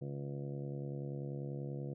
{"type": "harmonic tone", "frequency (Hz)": 70.3, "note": "C#2", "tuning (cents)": 25, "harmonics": [2, 3, 4, 5, 6, 7, 8, 9, 10], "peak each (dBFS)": [-40, -49, -51, -48, -58, -49, -58, -59, -63], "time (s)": [0.01, 1.94], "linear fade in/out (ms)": 10, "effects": []}